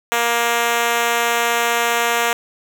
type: tone with high-pass filter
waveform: 5% pulse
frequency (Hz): 235.1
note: A#3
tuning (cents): +15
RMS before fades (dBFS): -18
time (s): 0.12-2.33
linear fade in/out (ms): 0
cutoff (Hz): 490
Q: 1.2
effects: none